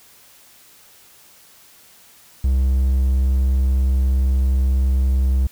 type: tone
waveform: triangle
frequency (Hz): 65.5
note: C2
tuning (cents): +2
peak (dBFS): -12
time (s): 2.44-5.47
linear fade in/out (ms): 5
effects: white hiss -49 dBFS RMS until 5.51 s